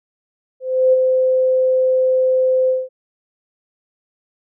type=tone with ADSR envelope; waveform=sine; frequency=516 Hz; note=C5; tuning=24 cents flat; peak=-8 dBFS; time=0.6-2.89 s; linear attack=330 ms; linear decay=22 ms; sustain=-4 dB; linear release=200 ms; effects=none